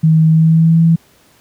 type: tone with pitch glide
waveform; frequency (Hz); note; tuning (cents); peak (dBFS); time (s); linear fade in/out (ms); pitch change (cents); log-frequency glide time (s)
sine; 159.2 to 165; D#3 to E3; +40 to +2; -6; 0.03-0.96; 10; +62; 0.28-0.82
effects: pink hiss -50 dBFS RMS until 1.4 s + high-pass 60 Hz 12 dB/octave